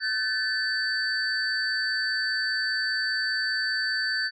sine tone cluster, 1525 / 1750 / 4560 Hz, G6 / A6 / C#8, -48 / -10 / +48 cents, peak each -28 dBFS, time 0-4.31 s, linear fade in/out 50 ms, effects tanh soft clip ceiling -17 dBFS

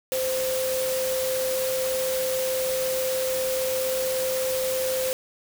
sine tone in noise, 519 Hz, C5, 14 cents flat, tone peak -24 dBFS, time 0.12-5.13 s, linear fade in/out 0 ms, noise white, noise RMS -31 dBFS, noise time 0.12-5.13 s, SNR +4 dB, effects none

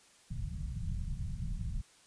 pink low-pass noise, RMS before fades -37 dBFS, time 0.3-1.82 s, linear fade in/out 10 ms, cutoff 180 Hz, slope 48 dB/octave, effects white hiss -62 dBFS RMS until 2.06 s + resampled to 22050 Hz

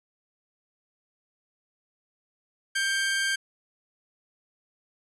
sawtooth tone pair together, 1580.7 / 2237 Hz, G6 / C#7, +14 / +15 cents, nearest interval tritone, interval 601 cents, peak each -21 / -32 dBFS, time 2.75-3.36 s, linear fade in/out 10 ms, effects resampled to 24000 Hz

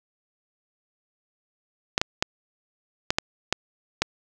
clicks, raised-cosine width 0.2 ms, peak -3 dBFS, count 7, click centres 1.979 / 2.015 / 2.225 / 3.105 / 3.185 / 3.526 / 4.02 s, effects none

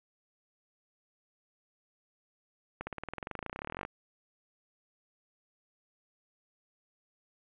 accelerating click train, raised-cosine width 0.5 ms, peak -22 dBFS, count 30, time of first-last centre 2.81-3.851 s, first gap 60 ms, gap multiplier 0.96, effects resampled to 8000 Hz + 10-bit

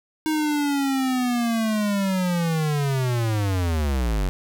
square linear sweep, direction down, 314.5 to 43.88 Hz, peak -21 dBFS, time 0.26-4.29 s, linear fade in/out 0 ms, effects none

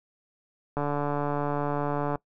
click train, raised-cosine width 1 ms, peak -15 dBFS, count 202, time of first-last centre 0.77-2.156 s, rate 145 Hz, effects noise-tail reverb RT60 0.1 s tail -22 dB re dry

